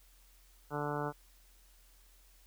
harmonic tone, 146.83 Hz, D3, in tune, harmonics 1 / 2 / 3 / 4 / 5 / 6 / 7 / 8 / 9 / 10, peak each -40 / -42 / -40 / -43 / -44 / -42 / -46 / -46 / -45 / -46 dBFS, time 0.7-1.13 s, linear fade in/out 50 ms, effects added 43 Hz sine -61 dBFS peak until 2.46 s + white hiss -66 dBFS RMS until 2.46 s

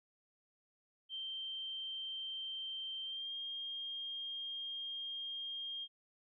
sine tone with pitch glide, 3136 to 3220 Hz, G7 to G7, 0 to +46 cents, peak -40 dBFS, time 1.09-5.88 s, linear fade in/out 50 ms, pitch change +46 cents, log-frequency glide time 3.03-3.34 s, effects none

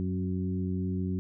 harmonic tone with a mistuned harmonic, 92.5 Hz, F#2, in tune, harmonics 1 / 2 / 3 / 4, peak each -32 / -31 / -37 / -40 dBFS, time 0-1.19 s, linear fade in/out 0 ms, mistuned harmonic 3, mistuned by -18 cents, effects none

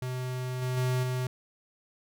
square tone with level steps, 127.2 Hz, C3, 48 cents flat, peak -32 / -29 / -26 / -29 dBFS, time 0.02-1.27 s, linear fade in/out 2 ms, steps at 0.62 / 0.77 / 1.03 s, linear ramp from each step 2 ms, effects none

